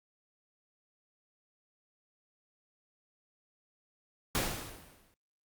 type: noise with exponential decay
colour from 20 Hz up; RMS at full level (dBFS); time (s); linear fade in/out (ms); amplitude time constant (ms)
pink; -29; 4.35-5.14; 0; 170
effects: Opus 48 kbps